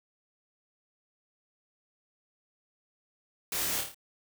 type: noise with echo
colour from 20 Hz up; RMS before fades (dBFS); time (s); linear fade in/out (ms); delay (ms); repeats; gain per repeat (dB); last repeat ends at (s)
white; -33; 3.52-3.81; 2; 27; 5; -4; 3.945
effects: none